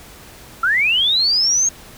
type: linear sweep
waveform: sine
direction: up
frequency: 1318.5 to 6550 Hz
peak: -13 dBFS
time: 0.63-1.69 s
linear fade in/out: 5 ms
effects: pink hiss -41 dBFS RMS until 1.97 s